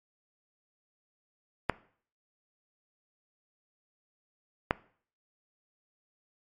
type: clicks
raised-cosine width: 0.5 ms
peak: -8 dBFS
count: 2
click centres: 1.697 / 4.709 s
effects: noise-tail reverb RT60 0.5 s tail -20 dB re dry + MP3 64 kbps